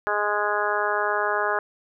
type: harmonic tone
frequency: 207.7 Hz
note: G#3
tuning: in tune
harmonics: 2 / 3 / 4 / 5 / 6 / 7 / 8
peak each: -29 / -29 / -29 / -29 / -29 / -29 / -29 dBFS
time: 0.07-1.59 s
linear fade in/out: 0 ms
effects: none